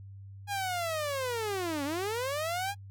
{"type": "linear two-way sweep", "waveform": "sawtooth", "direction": "down then up", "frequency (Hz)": [825, 271.9, 825], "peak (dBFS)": -27, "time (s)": [0.47, 2.75], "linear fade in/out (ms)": 50, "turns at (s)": 1.84, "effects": ["noise-tail reverb RT60 0.1 s tail -25 dB re dry", "added 98 Hz sine -44 dBFS peak until 2.9 s"]}